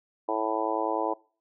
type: harmonic tone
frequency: 110 Hz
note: A2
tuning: in tune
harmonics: 3 / 4 / 5 / 6 / 7 / 8 / 9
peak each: -33 / -33 / -33 / -33 / -33 / -33 / -33 dBFS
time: 0.28-1.14 s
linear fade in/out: 10 ms
effects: noise-tail reverb RT60 0.4 s tail -23 dB re dry